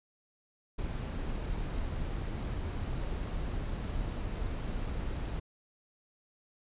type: noise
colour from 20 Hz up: brown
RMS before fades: -35 dBFS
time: 0.78-5.4 s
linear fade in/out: 10 ms
effects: resampled to 8000 Hz